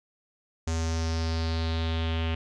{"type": "tone with low-pass filter sweep", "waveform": "square", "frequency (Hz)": 81.6, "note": "E2", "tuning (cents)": -17, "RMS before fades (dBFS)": -28, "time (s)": [0.67, 2.35], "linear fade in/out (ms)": 5, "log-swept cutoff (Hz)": [6800, 2900], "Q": 3.8, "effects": []}